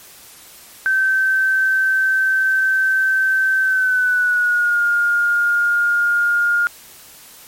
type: tone with pitch glide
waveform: sine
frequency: 1546 to 1417.7 Hz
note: G6 to F6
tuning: -24 to +26 cents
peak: -13 dBFS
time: 0.86-6.67 s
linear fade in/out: 0 ms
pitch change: -150 cents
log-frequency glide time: 3.61-4.82 s
effects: white hiss -42 dBFS RMS until 7.47 s + MP3 64 kbps